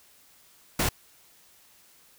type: noise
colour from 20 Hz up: pink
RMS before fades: -25 dBFS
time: 0.79-0.89 s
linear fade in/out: 5 ms
effects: white hiss -58 dBFS RMS until 2.18 s